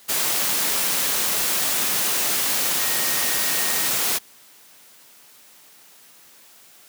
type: tone in noise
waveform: sine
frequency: 1864.7 Hz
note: A#6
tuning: in tune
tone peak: -33 dBFS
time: 2.79-3.89 s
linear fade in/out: 20 ms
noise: white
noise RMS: -22 dBFS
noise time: 0.08-4.19 s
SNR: -14 dB
effects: white hiss -50 dBFS RMS until 6.88 s + high-pass 150 Hz 12 dB/octave